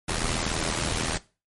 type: noise with amplitude modulation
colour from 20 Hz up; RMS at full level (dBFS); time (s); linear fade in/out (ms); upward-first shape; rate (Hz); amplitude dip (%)
pink; -24; 0.08-1.18; 10; sine; 80.9; 75
effects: noise-tail reverb RT60 0.3 s tail -18 dB re dry + MP3 48 kbps